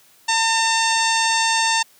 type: harmonic tone with a mistuned harmonic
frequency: 903 Hz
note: A5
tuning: 45 cents sharp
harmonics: 1 / 2 / 3 / 4 / 5 / 6 / 7 / 8 / 9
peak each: -20 / -23 / -25 / -26 / -27 / -28 / -28 / -29 / -30 dBFS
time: 0.28-1.83 s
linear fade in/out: 10 ms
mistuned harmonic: 9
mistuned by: +43 cents
effects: white hiss -53 dBFS RMS until 1.99 s + high-pass 80 Hz 12 dB/octave